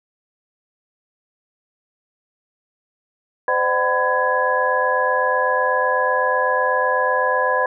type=tone cluster; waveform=sine; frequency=514 / 602 / 757 / 1005 / 1669 Hz; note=C5 / D5 / F#5 / B5 / G#6; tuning=-31 / +43 / +39 / +30 / +8 cents; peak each=-21 / -25 / -26 / -20 / -22 dBFS; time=3.48-7.66 s; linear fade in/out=2 ms; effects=none